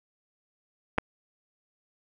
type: clicks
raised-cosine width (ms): 0.5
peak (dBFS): -20 / -7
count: 2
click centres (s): 0.98 / 0.984
effects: none